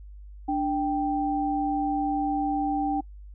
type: tone pair together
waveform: sine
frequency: 293.7 / 784.1 Hz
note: D4 / G5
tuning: 0 / 0 cents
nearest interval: octave + perfect fourth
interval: 1700 cents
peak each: -26 dBFS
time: 0.48-3.01 s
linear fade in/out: 10 ms
effects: noise-tail reverb RT60 0.1 s tail -25 dB re dry + added 50 Hz sine -41 dBFS peak until 3.34 s